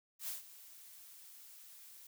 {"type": "noise with ADSR envelope", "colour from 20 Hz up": "blue", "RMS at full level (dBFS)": -40, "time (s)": [0.19, 2.07], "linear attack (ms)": 90, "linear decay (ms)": 140, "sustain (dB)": -16, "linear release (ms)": 4, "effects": []}